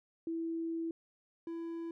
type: tone pair in turn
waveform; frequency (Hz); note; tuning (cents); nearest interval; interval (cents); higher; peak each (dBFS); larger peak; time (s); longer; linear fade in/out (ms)
sine / triangle; 329.6 / 333.2; E4 / E4; 0 / +19; unison; 19; second; -34 / -36; first; 0.27-0.91 / 1.47-1.91; first; 2
effects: none